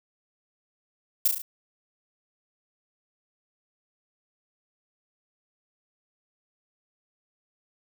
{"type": "noise with echo", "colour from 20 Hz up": "violet", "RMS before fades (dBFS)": -20, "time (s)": [1.25, 1.28], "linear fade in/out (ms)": 5, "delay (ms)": 35, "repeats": 4, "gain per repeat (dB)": -4, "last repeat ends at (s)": 1.42, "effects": []}